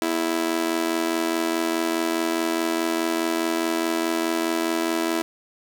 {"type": "tone with amplitude modulation", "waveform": "sawtooth", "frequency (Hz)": 329.6, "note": "E4", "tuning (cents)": 0, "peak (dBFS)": -14, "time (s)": [0.02, 5.22], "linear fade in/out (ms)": 0, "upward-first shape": "sine", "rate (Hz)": 84.8, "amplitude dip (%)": 85, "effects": []}